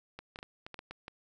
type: clicks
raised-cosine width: 0.3 ms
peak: -27 dBFS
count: 9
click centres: 0.19 / 0.359 / 0.389 / 0.429 / 0.665 / 0.743 / 0.791 / 0.91 / 1.081 s
effects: none